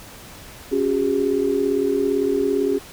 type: chord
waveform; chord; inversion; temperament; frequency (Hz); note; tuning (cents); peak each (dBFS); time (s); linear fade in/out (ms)
sine; C# suspended fourth; none; equal with one note detuned; 277.2 / 370 / 407.7; C#4 / F#4 / G#4; 0 / 0 / -32; -23 / -23 / -20; 0.71-2.79; 20
effects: pink hiss -41 dBFS RMS until 2.92 s